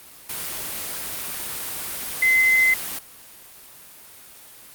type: tone in noise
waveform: sine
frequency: 2053 Hz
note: C7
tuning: 33 cents flat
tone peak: -14 dBFS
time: 2.22-2.74 s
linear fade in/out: 5 ms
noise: white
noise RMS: -30 dBFS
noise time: 0.29-2.99 s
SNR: +13 dB
effects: white hiss -45 dBFS RMS until 4.74 s + Opus 32 kbps